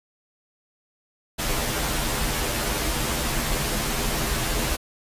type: noise with comb filter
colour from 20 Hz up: pink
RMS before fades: -25 dBFS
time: 1.38-4.77 s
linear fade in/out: 20 ms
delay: 11 ms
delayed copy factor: -0.95
effects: resampled to 32000 Hz